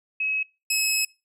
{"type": "tone pair in turn", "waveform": ["sine", "15% pulse"], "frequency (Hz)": [2562, 2574], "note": ["E7", "E7"], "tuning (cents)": [-50, -42], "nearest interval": "unison", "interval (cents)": 8, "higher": "second", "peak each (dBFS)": [-23, -14], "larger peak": "second", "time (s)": [[0.2, 0.43], [0.7, 1.05]], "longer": "second", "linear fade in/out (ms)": 5, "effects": ["noise-tail reverb RT60 0.3 s tail -25 dB re dry"]}